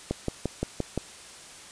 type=click train; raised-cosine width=2 ms; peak=-13 dBFS; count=6; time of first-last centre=0.11-0.977 s; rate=5.77 Hz; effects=white hiss -46 dBFS RMS until 1.71 s + resampled to 22050 Hz